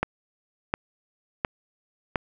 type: click train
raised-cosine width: 0.5 ms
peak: -8 dBFS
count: 4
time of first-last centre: 0.03-2.158 s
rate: 1.41 Hz
effects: none